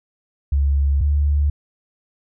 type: tone pair in turn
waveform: sine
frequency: 70.1 / 72.59 Hz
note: C#2 / D2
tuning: +20 / -20 cents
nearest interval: minor second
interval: 60 cents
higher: second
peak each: -14 dBFS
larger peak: neither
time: 0.52-1.01 / 1.01-1.5 s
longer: neither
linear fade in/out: 5 ms
effects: none